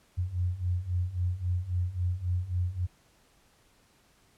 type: beating tone pair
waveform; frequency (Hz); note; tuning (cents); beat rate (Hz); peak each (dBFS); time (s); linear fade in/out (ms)
sine; 87.31 / 91.01; F2 / F#2; 0 / -28; 3.7; -32 / -29; 0.17-2.87; 20
effects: pink hiss -64 dBFS RMS until 4.37 s + low-pass 12000 Hz 12 dB/octave